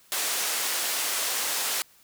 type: band-pass noise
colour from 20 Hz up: white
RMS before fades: -28 dBFS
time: 0.12-1.82 s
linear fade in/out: 0 ms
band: 440 to 12000 Hz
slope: 12 dB/octave
effects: white hiss -58 dBFS RMS until 2.03 s